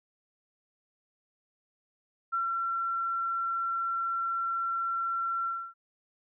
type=tone with ADSR envelope; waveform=sine; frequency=1358 Hz; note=F6; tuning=49 cents flat; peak=-26 dBFS; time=2.32-5.74 s; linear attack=19 ms; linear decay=130 ms; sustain=-2 dB; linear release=280 ms; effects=none